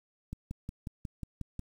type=click train; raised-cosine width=5 ms; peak=-25 dBFS; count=8; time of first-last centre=0.33-1.594 s; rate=5.54 Hz; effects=9-bit